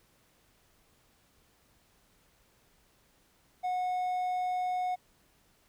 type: tone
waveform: triangle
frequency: 730 Hz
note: F#5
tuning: 24 cents flat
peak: -27 dBFS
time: 3.63-4.96 s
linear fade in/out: 20 ms
effects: pink hiss -67 dBFS RMS until 5.68 s